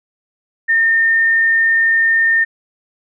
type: tone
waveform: sine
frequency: 1818 Hz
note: A#6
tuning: 44 cents flat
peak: -10 dBFS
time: 0.68-2.45 s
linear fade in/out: 20 ms
effects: none